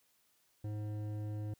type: tone with hard clipping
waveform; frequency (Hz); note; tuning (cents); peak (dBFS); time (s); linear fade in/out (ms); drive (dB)
sine; 105.5; G#2; +28; -39; 0.64-1.54; 5; 11
effects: white hiss -73 dBFS RMS until 1.59 s